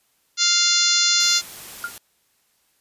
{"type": "harmonic tone", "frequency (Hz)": 698.5, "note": "F5", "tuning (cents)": 0, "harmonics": [2, 3, 4, 5, 6, 7, 8, 9, 10], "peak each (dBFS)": [-27, -29, -29, -23, -21, -23, -25, -25, -24], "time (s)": [0.37, 1.42], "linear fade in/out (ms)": 50}
{"type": "noise", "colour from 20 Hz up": "white", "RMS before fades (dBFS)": -38, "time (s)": [1.2, 1.98], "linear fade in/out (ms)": 2}
{"type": "tone with exponential decay", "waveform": "sine", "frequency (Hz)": 1406, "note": "F6", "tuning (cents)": 11, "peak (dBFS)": -20, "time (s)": [1.84, 1.94], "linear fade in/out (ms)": 2, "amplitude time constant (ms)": 21}
{"effects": ["white hiss -65 dBFS RMS until 2.8 s", "resampled to 32000 Hz"]}